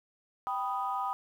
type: chord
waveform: sine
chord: G augmented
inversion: none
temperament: equal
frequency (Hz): 784 / 987.8 / 1244.5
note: G5 / B5 / D#6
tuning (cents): 0 / 0 / 0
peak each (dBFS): -34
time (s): 0.47-1.13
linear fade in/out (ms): 0
effects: tanh soft clip ceiling -21 dBFS + 10-bit